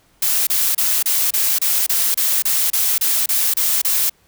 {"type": "noise bursts", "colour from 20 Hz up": "blue", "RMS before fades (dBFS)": -17, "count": 14, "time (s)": [0.22, 4.097], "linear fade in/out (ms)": 5, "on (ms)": 250, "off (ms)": 29, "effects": ["pink hiss -57 dBFS RMS until 4.27 s"]}